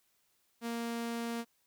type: tone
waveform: sawtooth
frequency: 233.1 Hz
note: A#3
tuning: in tune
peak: -31 dBFS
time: 0.61-1.45 s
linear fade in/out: 50 ms
effects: white hiss -74 dBFS RMS until 1.66 s